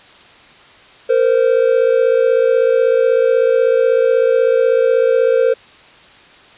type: tone pair together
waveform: triangle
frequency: 461.8 / 518 Hz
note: A#4 / C5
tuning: -16 / -17 cents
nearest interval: major second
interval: 199 cents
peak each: -11 dBFS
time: 1.09-5.54 s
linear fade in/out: 10 ms
effects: white hiss -43 dBFS RMS until 6.57 s + resampled to 8000 Hz